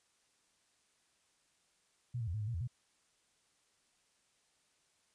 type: tone with pitch steps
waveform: sine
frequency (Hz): 121.8 / 113.5 / 85 / 108.2 / 104.5 / 117.9 / 84.1 / 122.7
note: B2 / A#2 / F2 / A2 / G#2 / A#2 / E2 / B2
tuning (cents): -24 / -46 / -46 / -29 / +11 / +20 / +35 / -11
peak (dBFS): -35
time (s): 2.14-2.676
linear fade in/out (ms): 10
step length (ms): 67
effects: white hiss -74 dBFS RMS until 5.14 s + resampled to 22050 Hz